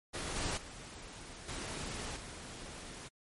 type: noise with level steps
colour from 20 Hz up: pink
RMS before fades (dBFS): -39 / -36 / -49 / -41 / -47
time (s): 0.13-3.09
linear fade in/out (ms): 20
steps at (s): 0.36 / 0.57 / 1.48 / 2.16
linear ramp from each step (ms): 5
effects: MP3 48 kbps